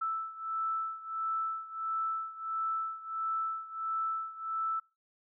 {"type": "beating tone pair", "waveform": "sine", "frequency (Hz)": [1318.5, 1320], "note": ["E6", "E6"], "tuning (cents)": [0, 2], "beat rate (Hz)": 1.5, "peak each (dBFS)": [-34, -37], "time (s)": [0.01, 4.8], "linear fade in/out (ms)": 10, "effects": ["noise-tail reverb RT60 0.3 s tail -26 dB re dry"]}